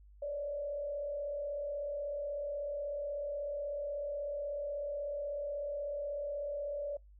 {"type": "tone with frequency modulation", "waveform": "sine", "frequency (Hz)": 577, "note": "D5", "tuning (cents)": -31, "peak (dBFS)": -35, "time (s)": [0.22, 6.97], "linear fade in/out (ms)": 5, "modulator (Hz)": 36.3, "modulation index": 0.52, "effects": ["noise-tail reverb RT60 0.2 s tail -26 dB re dry", "added 50 Hz sine -55 dBFS peak until 7.19 s"]}